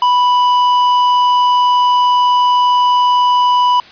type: tone with tanh clipping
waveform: sine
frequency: 987.8 Hz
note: B5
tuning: in tune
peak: -10 dBFS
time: 0.02-3.8 s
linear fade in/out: 2 ms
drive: 9 dB
effects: white hiss -38 dBFS RMS until 3.91 s + resampled to 11025 Hz